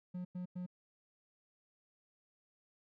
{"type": "tone bursts", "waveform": "triangle", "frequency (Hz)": 180, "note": "F#3", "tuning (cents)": -47, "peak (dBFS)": -37, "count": 3, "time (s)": [0.14, 0.664], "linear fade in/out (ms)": 10, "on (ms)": 110, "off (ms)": 97, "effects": []}